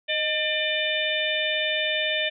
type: harmonic tone with a mistuned harmonic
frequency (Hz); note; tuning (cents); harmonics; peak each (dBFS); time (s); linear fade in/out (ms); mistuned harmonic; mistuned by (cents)
598; D5; +31; 1 / 3 / 4 / 5 / 6; -29 / -29 / -29 / -29 / -29; 0.08-2.3; 20; 1; +59
effects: none